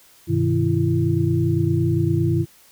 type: tone cluster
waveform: sine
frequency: 99.8 / 127.5 / 157.4 / 335.5 Hz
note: G2 / C3 / D#3 / E4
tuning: +32 / -44 / +20 / +31 cents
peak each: -22 dBFS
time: 0.27-2.46 s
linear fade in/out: 50 ms
effects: white hiss -52 dBFS RMS until 2.71 s